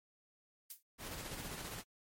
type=noise with exponential decay; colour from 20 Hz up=violet; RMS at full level=-39 dBFS; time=0.7-0.83 s; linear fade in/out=5 ms; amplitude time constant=27 ms
type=noise with tremolo; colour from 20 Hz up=pink; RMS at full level=-44 dBFS; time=0.98-1.84 s; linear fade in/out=50 ms; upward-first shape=square; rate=15 Hz; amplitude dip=30%
effects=MP3 64 kbps